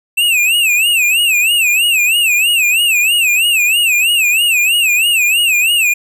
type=tone with vibrato; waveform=square; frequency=2637 Hz; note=E7; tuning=in tune; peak=-10 dBFS; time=0.17-5.94 s; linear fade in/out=10 ms; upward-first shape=sine; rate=3.1 Hz; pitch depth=160 cents each way; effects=none